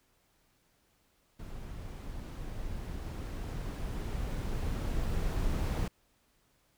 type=noise with level ramp; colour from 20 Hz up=brown; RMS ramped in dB=-43 to -30 dBFS; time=1.39-5.88 s; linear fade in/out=5 ms; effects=pink hiss -71 dBFS RMS until 6.77 s